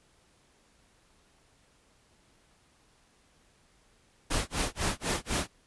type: noise with tremolo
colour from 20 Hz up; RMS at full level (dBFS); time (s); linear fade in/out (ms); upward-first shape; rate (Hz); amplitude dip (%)
pink; -28; 4.3-5.48; 10; sine; 4; 100
effects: pink hiss -65 dBFS RMS until 5.66 s + resampled to 24000 Hz